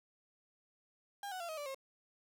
35% pulse tone with pitch steps, 805 / 742.5 / 684.8 / 631.6 / 582.5 / 537.3 Hz, G5 / F#5 / F5 / D#5 / D5 / C5, +46 / +6 / -34 / +26 / -14 / +46 cents, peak -39 dBFS, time 1.23-1.746 s, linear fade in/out 2 ms, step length 86 ms, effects none

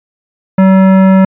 sine tone with hard clipping, 190.4 Hz, F#3, 50 cents sharp, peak -5 dBFS, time 0.58-1.25 s, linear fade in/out 5 ms, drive 15 dB, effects resampled to 8000 Hz

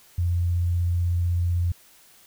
sine tone with vibrato, 87.1 Hz, F2, 4 cents flat, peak -20 dBFS, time 0.18-1.72 s, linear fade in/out 5 ms, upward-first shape triangle, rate 16 Hz, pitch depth 14 cents each way, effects white hiss -54 dBFS RMS until 2.26 s

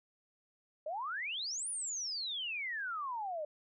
sine exponential two-way sweep, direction up then down, 584 to 9900 to 584 Hz, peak -36 dBFS, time 0.86-3.45 s, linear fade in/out 5 ms, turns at 1.69 s, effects none

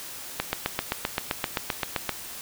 click train, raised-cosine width 0.3 ms, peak -8 dBFS, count 14, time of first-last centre 0.4-2.093 s, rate 7.68 Hz, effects white hiss -39 dBFS RMS until 2.41 s

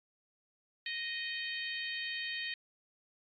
harmonic tone, 622.3 Hz, D#5, in tune, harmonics 3 / 4 / 5 / 6 / 7, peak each -40 / -42 / -43 / -45 / -46 dBFS, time 0.86-2.54 s, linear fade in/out 2 ms, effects AAC 64 kbps

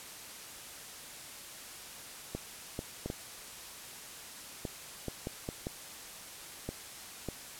clicks, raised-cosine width 2 ms, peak -22 dBFS, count 11, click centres 2.35 / 2.791 / 3.06 / 3.101 / 4.652 / 5.083 / 5.271 / 5.489 / 5.669 / 6.69 / 7.287 s, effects white hiss -47 dBFS RMS until 7.59 s + low-pass 12000 Hz 12 dB/octave

